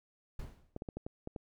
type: noise with exponential decay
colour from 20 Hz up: brown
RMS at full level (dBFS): -40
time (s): 0.39-0.78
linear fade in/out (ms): 5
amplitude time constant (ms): 83
type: clicks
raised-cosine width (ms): 2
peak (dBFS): -27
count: 7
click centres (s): 0.764 / 0.821 / 0.888 / 0.97 / 1.065 / 1.274 / 1.362
effects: none